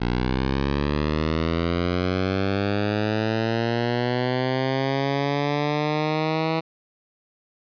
10% pulse linear sweep, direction up, 59 to 162.4 Hz, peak -13 dBFS, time 0-6.61 s, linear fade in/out 20 ms, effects resampled to 11025 Hz

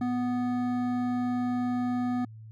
triangle tone with hard clipping, 246.9 Hz, B3, in tune, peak -28 dBFS, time 0.01-2.25 s, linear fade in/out 5 ms, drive 15 dB, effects added 110 Hz sine -43 dBFS peak until 2.51 s

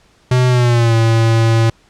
square tone with pitch glide, 126.2 to 113.74 Hz, B2 to A#2, +38 to -42 cents, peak -10 dBFS, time 0.31-1.7 s, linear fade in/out 5 ms, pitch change -180 cents, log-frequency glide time 0.48-0.95 s, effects pink hiss -52 dBFS RMS until 1.89 s + low-pass 7000 Hz 12 dB/octave

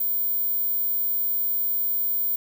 sine tone, 15190 Hz, A#9, 31 cents sharp, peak -21 dBFS, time 0-2.36 s, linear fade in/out 5 ms, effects 8-bit

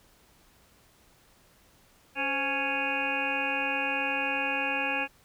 harmonic tone with a mistuned harmonic, 277.2 Hz, C#4, in tune, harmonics 1 / 2 / 3 / 4 / 5 / 6 / 8 / 9 / 10, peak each -38 / -37 / -34 / -42 / -42 / -34 / -40 / -31 / -35 dBFS, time 2.15-5.08 s, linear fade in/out 50 ms, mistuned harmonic 2, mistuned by -87 cents, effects pink hiss -61 dBFS RMS until 5.24 s

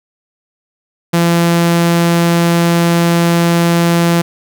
sawtooth tone, 170.1 Hz, F3, 45 cents flat, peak -5 dBFS, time 1.13-4.22 s, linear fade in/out 10 ms, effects none

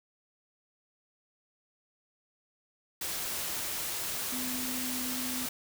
sine tone in noise, 252.6 Hz, B3, 39 cents sharp, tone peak -37 dBFS, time 4.32-5.46 s, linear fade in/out 5 ms, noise white, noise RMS -35 dBFS, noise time 3.01-5.49 s, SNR -5 dB, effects none

